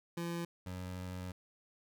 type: tone pair in turn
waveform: 25% pulse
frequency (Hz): 170.4 / 91.37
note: F3 / F#2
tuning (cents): -42 / -21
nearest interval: major seventh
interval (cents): 1079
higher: first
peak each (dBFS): -33 / -37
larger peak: first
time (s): 0.17-0.45 / 0.66-1.32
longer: second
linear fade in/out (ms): 5
effects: none

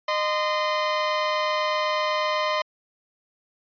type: tone pair together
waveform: sawtooth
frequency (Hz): 613.6 / 1032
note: D#5 / C6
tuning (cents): -24 / -24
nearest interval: major sixth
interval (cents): 900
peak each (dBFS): -21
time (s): 0.08-2.62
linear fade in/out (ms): 5
effects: resampled to 11025 Hz

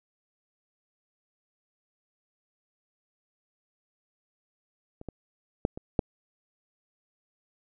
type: clicks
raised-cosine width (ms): 2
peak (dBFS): -29 / -23 / -10 / -24 / -9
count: 5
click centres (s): 5.014 / 5.087 / 5.651 / 5.775 / 5.992
effects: none

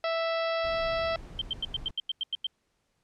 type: harmonic tone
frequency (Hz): 659.3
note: E5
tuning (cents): 0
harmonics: 1 / 2 / 3 / 4 / 5 / 6 / 7 / 8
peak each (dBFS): -28 / -34 / -38 / -40 / -42 / -44 / -45 / -46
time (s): 0.04-1.16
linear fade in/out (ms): 2
type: noise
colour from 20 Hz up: brown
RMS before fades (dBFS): -43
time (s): 0.64-1.91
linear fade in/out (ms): 5
type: tone bursts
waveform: sine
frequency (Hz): 3136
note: G7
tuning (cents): 0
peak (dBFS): -27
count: 10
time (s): 1.39-2.468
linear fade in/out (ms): 2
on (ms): 25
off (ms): 92
effects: pink hiss -75 dBFS RMS until 3.03 s + low-pass 9000 Hz 12 dB/octave

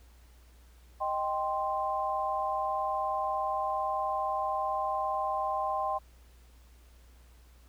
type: chord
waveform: sine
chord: C minor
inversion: first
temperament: equal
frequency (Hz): 622.3 / 784 / 1046.5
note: Eb5 / G5 / C6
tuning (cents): 0 / 0 / 0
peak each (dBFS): -35 / -32 / -32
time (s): 1-5.99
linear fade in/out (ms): 20
effects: added 60 Hz sine -54 dBFS peak until 7.68 s + pink hiss -64 dBFS RMS until 7.68 s

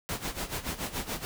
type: noise with tremolo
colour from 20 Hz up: pink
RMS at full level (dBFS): -32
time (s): 0.09-1.25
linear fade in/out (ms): 0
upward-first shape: sine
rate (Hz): 7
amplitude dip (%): 80
effects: none

